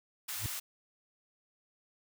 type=high-pass noise; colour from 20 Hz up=white; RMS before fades=-39 dBFS; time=0.28-0.6 s; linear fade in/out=10 ms; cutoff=930 Hz; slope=12 dB/octave
type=tone with exponential growth; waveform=triangle; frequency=103.83 Hz; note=G#2; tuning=in tune; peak=-27 dBFS; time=0.36-0.46 s; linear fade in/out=0 ms; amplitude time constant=20 ms
effects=none